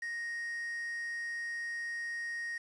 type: tone with quantisation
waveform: triangle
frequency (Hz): 1868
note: A#6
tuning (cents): +3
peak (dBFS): -34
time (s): 0.02-2.58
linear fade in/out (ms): 5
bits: 9
effects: resampled to 24000 Hz